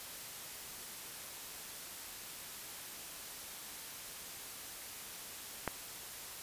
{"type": "click", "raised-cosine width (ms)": 0.5, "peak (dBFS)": -18, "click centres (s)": 5.677, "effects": ["white hiss -47 dBFS RMS until 6.42 s", "resampled to 32000 Hz"]}